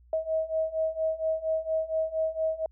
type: beating tone pair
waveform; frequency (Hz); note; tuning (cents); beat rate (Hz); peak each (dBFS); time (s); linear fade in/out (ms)
sine; 636 / 640.3; D#5 / D#5; +38 / +49; 4.3; -30 / -28; 0.13-2.66; 2
effects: added 60 Hz sine -54 dBFS peak until 2.71 s